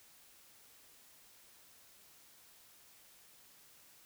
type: silence
effects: white hiss -62 dBFS RMS until 4.05 s